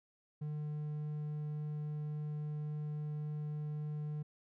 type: tone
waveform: triangle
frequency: 150.3 Hz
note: D3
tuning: 40 cents sharp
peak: -35 dBFS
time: 0.41-4.23 s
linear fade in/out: 10 ms
effects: none